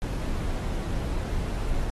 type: noise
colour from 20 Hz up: brown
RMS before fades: -28 dBFS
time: 0.02-1.9 s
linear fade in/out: 0 ms
effects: AAC 32 kbps